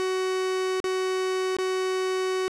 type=tone with dropouts; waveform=45% pulse; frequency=374 Hz; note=F#4; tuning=19 cents sharp; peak=-24 dBFS; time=0-2.48 s; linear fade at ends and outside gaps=0 ms; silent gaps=0.802-0.842 / 1.567-1.586 s; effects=low-pass 8000 Hz 12 dB/octave